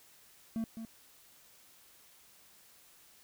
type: tone with echo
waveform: triangle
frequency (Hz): 224.7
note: A3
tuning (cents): +37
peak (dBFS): -30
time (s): 0.56-0.64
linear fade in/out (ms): 0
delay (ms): 210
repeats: 1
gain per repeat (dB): -8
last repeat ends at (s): 0.85
effects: white hiss -61 dBFS RMS until 3.23 s